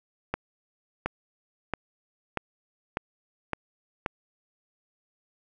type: accelerating click train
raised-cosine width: 0.5 ms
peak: -12 dBFS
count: 7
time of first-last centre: 0.34-4.062 s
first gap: 720 ms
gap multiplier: 0.94
effects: none